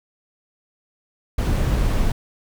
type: noise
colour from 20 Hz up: brown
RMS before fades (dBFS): -19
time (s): 1.38-2.12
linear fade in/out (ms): 5
effects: none